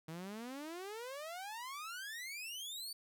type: exponential sweep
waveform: sawtooth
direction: up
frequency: 155.7 to 4632 Hz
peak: -40 dBFS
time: 0.08-2.93 s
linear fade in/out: 5 ms
effects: none